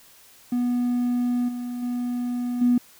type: tone with level steps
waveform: triangle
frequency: 244.4 Hz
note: B3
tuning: 18 cents flat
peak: -18 / -26 / -22 / -12 dBFS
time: 0.52-2.78 s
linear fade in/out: 5 ms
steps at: 1.48 / 1.82 / 2.61 s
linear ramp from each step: 10 ms
effects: tanh soft clip ceiling -13 dBFS + white hiss -52 dBFS RMS until 2.99 s